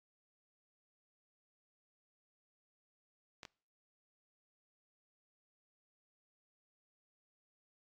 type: clicks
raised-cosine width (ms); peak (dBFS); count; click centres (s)
0.2; -30; 2; 3.432 / 3.452
effects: noise-tail reverb RT60 0.5 s tail -26 dB re dry + AAC 32 kbps